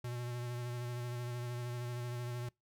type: tone with vibrato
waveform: square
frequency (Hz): 121.5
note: B2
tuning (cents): -28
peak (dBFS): -39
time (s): 0.04-2.49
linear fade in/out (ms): 5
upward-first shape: sine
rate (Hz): 13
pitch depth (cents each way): 24
effects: noise-tail reverb RT60 0.2 s tail -25 dB re dry